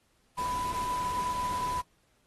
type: tone in noise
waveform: sine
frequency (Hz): 995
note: B5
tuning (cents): +13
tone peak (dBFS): -29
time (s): 0.37-1.82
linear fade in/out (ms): 20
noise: pink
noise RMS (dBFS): -41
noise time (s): 0.37-1.82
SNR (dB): +9
effects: pink hiss -70 dBFS RMS until 2.26 s + AAC 32 kbps